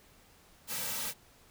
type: noise with comb filter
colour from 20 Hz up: white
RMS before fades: -36 dBFS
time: 0.67-1.14 s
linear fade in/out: 50 ms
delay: 2.8 ms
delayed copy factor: -1
effects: pink hiss -61 dBFS RMS until 1.5 s